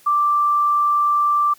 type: tone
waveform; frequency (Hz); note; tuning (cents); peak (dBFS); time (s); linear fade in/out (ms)
sine; 1175; D6; +1; -14; 0.06-1.54; 10
effects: white hiss -51 dBFS RMS until 1.58 s